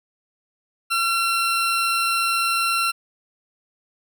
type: tone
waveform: 20% pulse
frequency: 1359 Hz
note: F6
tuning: 48 cents flat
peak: -14 dBFS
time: 0.9-2.92 s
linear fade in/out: 20 ms
effects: none